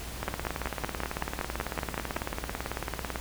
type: two click trains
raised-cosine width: 0.5 ms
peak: -16 / -14 dBFS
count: 54 / 11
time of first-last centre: 0.23-3.158 / 0.28-2.167 s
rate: 18.1 / 5.3 Hz
effects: added 60 Hz sine -41 dBFS peak until 3.2 s + pink hiss -41 dBFS RMS until 3.2 s